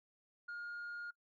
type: tone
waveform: sine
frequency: 1422 Hz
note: F6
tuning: 31 cents sharp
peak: -40 dBFS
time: 0.48-1.11 s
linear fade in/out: 10 ms
effects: noise-tail reverb RT60 0.1 s tail -26 dB re dry + tanh soft clip ceiling -41 dBFS